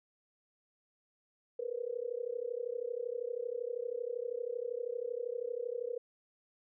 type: tone with amplitude modulation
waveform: sine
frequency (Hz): 481.4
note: B4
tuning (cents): -44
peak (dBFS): -31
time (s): 1.59-5.98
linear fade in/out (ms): 5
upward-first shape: sine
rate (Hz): 32.7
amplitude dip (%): 95
effects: none